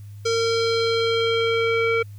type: tone with low-pass filter sweep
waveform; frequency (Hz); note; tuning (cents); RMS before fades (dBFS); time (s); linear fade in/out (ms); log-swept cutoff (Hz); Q
square; 457.5; A#4; -32; -21; 0.25-2.03; 10; 5600 to 2200; 3.1
effects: added 102 Hz sine -36 dBFS peak until 2.18 s + white hiss -59 dBFS RMS until 2.18 s